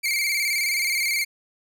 sawtooth tone with vibrato, 2217 Hz, C#7, in tune, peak -18 dBFS, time 0.03-1.25 s, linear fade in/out 20 ms, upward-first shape square, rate 19 Hz, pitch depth 69 cents each way, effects none

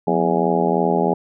harmonic tone with a mistuned harmonic, 83 Hz, E2, 12 cents sharp, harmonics 2 / 3 / 4 / 5 / 6 / 7 / 8 / 9 / 10, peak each -22 / -25 / -26 / -21 / -27 / -26 / -26 / -26 / -23 dBFS, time 0.07-1.14 s, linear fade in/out 5 ms, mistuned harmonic 2, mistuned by +130 cents, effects none

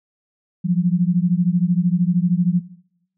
sine beating tone pair, 171.6 / 184.6 Hz, F3 / F#3, -30 / -4 cents, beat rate 13 Hz, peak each -18 dBFS, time 0.64-2.61 s, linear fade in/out 20 ms, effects noise-tail reverb RT60 0.8 s tail -20 dB re dry

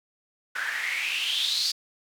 white noise with band-pass filter sweep, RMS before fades -28 dBFS, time 0.55-1.72 s, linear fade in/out 10 ms, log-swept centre 1500 to 4700 Hz, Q 7, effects none

